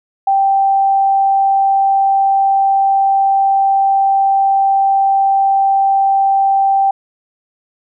sine tone, 783 Hz, G5, 2 cents flat, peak -9 dBFS, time 0.27-6.91 s, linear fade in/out 5 ms, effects none

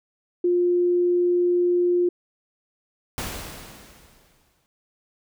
sine tone, 353.2 Hz, F4, 20 cents sharp, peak -17 dBFS, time 0.44-2.09 s, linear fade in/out 5 ms
pink noise with exponential decay, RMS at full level -29 dBFS, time 3.18-4.66 s, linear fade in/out 0 ms, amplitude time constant 320 ms
effects none

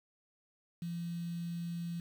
sine tone with quantisation, 170.6 Hz, F3, 40 cents flat, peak -36 dBFS, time 0.82-2 s, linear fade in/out 2 ms, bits 9, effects none

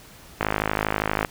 click train, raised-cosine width 0.5 ms, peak -6 dBFS, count 45, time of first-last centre 0.41-1.248 s, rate 52.5 Hz, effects pink hiss -47 dBFS RMS until 1.3 s

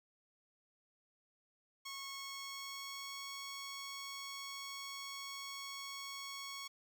10% pulse tone with pitch glide, 1097 to 1106.5 Hz, C#6 to C#6, -18 to -3 cents, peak -36 dBFS, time 1.85-6.68 s, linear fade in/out 10 ms, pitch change +15 cents, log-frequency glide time 2.06-3.23 s, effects none

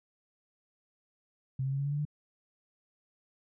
sine tone with pitch steps, 132.2 / 134.82 / 137.5 / 140.22 / 143 / 145.84 / 148.73 Hz, C3 / C#3 / C#3 / C#3 / D3 / D3 / D3, +18 / -48 / -14 / +20 / -46 / -12 / +22 cents, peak -29 dBFS, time 1.59-2.052 s, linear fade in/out 5 ms, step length 66 ms, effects none

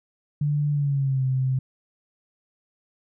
sine tone with pitch glide, 146.83 to 130.81 Hz, D3 to C3, 0 to 0 cents, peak -20 dBFS, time 0.41-1.59 s, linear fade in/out 5 ms, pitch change -200 cents, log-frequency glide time 0.71-1.24 s, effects none

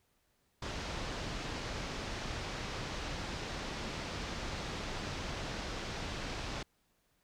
pink low-pass noise, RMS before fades -40 dBFS, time 0.62-6.63 s, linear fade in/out 5 ms, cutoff 5900 Hz, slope 24 dB/octave, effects pink hiss -75 dBFS RMS until 7.23 s

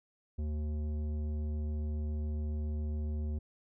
sine tone with tanh clipping, 75.6 Hz, D#2, 49 cents flat, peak -34 dBFS, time 0.38-3.39 s, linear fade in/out 10 ms, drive 12 dB, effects none

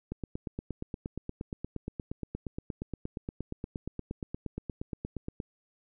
click train, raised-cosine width 3 ms, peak -22 dBFS, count 46, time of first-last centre 0.12-5.402 s, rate 8.52 Hz, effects none

